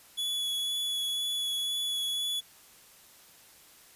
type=tone with vibrato; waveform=45% pulse; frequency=3399 Hz; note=G#7; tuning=39 cents sharp; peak=-29 dBFS; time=0.17-2.41 s; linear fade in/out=20 ms; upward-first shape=sine; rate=2 Hz; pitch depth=11 cents each way; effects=white hiss -56 dBFS RMS until 3.95 s + resampled to 32000 Hz